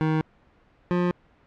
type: tone pair in turn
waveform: 25% pulse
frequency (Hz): 157.1 / 177.24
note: D#3 / F3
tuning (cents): +17 / +26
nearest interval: major second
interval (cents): 209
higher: second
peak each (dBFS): -17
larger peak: neither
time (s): 0.01-0.21 / 0.91-1.11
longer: neither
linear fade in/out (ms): 0
effects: pink hiss -59 dBFS RMS until 1.46 s + low-pass 2000 Hz 12 dB/octave